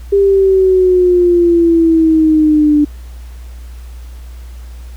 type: exponential sweep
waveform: sine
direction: down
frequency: 400.4 to 293.8 Hz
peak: -6 dBFS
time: 0.12-2.85 s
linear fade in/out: 10 ms
effects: added 60 Hz sine -27 dBFS peak until 4.96 s + pink hiss -45 dBFS RMS until 4.96 s